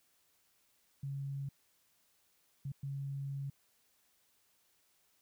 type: tone bursts at uneven times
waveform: sine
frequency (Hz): 138.59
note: C#3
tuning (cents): 0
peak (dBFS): -37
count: 3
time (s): 1.03-1.49 / 2.65-2.72 / 2.83-3.5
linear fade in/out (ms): 5
effects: white hiss -73 dBFS RMS until 5.21 s